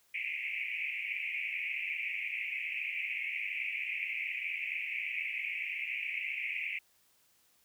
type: band-pass noise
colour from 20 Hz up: white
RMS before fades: -37 dBFS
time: 0.14-6.79 s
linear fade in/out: 5 ms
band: 2100 to 2600 Hz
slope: 96 dB/octave
effects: white hiss -69 dBFS RMS until 7.64 s